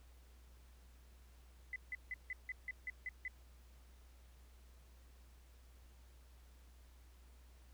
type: tone bursts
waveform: sine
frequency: 2012 Hz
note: B6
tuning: 32 cents sharp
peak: -40 dBFS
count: 9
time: 1.73-3.28 s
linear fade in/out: 2 ms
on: 30 ms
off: 160 ms
effects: added 61 Hz sine -59 dBFS peak until 7.73 s + pink hiss -70 dBFS RMS until 7.73 s